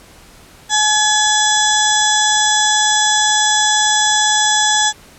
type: harmonic tone with a mistuned harmonic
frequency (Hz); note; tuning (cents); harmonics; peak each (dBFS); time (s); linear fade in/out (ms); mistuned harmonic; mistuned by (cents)
851; G#5; +42; 1 / 2 / 4 / 5 / 6 / 7 / 8 / 9; -17 / -18 / -17 / -28 / -26 / -20 / -24 / -19; 0.69-4.93; 50; 5; -99
effects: pink hiss -43 dBFS RMS until 5.18 s + low-pass 12000 Hz 12 dB/octave